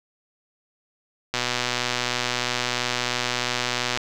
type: click train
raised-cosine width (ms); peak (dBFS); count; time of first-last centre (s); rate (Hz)
0.2; -6; 325; 1.34-3.974; 123
effects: none